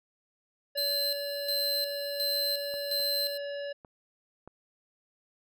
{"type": "harmonic tone", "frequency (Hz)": 570, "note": "C#5", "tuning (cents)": 48, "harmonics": [1, 3, 5, 7, 9], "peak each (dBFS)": [-34, -44, -48, -51, -53], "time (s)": [0.75, 3.73], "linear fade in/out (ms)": 10}
{"type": "tone with tremolo", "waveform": "45% pulse", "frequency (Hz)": 4099, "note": "C8", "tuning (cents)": -36, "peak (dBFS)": -27, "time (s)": [0.77, 3.38], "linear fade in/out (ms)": 10, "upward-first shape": "square", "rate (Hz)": 1.4, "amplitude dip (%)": 65}
{"type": "clicks", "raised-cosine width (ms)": 1, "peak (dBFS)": [-34, -37, -35, -32], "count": 4, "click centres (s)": [2.74, 3.001, 3.848, 4.476]}
{"effects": []}